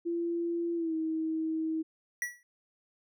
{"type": "tone with pitch glide", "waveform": "sine", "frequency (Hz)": [340.2, 319.3], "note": ["F4", "D#4"], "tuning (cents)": [-45, 45], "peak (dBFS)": -29, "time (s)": [0.05, 1.83], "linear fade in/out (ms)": 20, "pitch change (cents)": -110, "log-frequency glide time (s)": [0.75, 0.94]}
{"type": "tone with exponential decay", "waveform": "square", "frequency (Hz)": 1940, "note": "B6", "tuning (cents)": -31, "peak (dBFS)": -28, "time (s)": [2.22, 2.43], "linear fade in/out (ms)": 1, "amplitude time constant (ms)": 44}
{"effects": []}